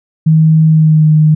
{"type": "tone with pitch glide", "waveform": "sine", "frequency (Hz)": [158.3, 154.33], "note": ["D#3", "D#3"], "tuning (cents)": [30, -14], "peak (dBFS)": -4, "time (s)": [0.26, 1.35], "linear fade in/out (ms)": 10, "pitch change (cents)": -44, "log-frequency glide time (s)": [0.67, 1.09], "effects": []}